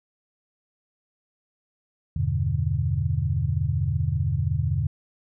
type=chord; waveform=sine; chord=E minor seventh; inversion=none; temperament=equal; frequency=82.41 / 98 / 123.47 / 146.83 Hz; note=E2 / G2 / B2 / D3; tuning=0 / 0 / 0 / 0 cents; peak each=-27 dBFS; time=2.16-4.87 s; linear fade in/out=5 ms; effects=none